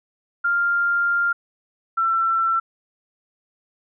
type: tone pair in turn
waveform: sine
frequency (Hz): 1396.9 / 1344.1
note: F6 / E6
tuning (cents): 0 / +33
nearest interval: minor second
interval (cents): 67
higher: first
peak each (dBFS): -17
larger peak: neither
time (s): 0.44-1.33 / 1.97-2.6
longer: first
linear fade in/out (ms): 10
effects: none